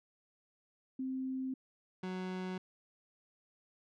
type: tone pair in turn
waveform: sine / 30% pulse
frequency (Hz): 261.6 / 184.98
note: C4 / F#3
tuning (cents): 0 / 0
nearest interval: tritone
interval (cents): 600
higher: first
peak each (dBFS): -35 / -35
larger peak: neither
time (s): 0.99-1.54 / 2.03-2.58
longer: neither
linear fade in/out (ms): 5
effects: low-pass 4000 Hz 12 dB/octave